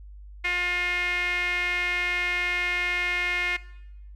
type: tone with band-pass filter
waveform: sawtooth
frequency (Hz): 355.5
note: F4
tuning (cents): +31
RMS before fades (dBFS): -26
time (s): 0.44-3.57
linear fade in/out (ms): 10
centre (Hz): 2200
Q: 6.8
effects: noise-tail reverb RT60 0.9 s tail -19 dB re dry + added 50 Hz sine -41 dBFS peak until 4.15 s